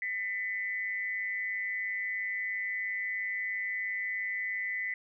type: tone with amplitude modulation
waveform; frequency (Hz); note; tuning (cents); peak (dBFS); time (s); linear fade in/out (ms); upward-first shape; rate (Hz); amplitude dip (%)
sine; 2000; B6; +21; -28; 0.02-4.94; 2; sine; 197; 70
effects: none